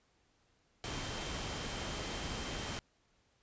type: tone in noise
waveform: sine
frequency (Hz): 3136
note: G7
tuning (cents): 0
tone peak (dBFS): -50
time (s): 0.84-2.79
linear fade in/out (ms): 0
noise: pink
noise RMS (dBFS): -40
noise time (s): 0.84-2.79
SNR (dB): -13
effects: pink hiss -73 dBFS RMS until 3.42 s + resampled to 16000 Hz